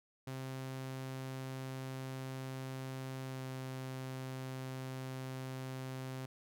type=tone with pitch glide; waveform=sawtooth; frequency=131.8 to 130.81 Hz; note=C3 to C3; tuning=+13 to 0 cents; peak=-37 dBFS; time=0.27-6.26 s; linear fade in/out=5 ms; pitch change=-13 cents; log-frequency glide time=3.24-3.42 s; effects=none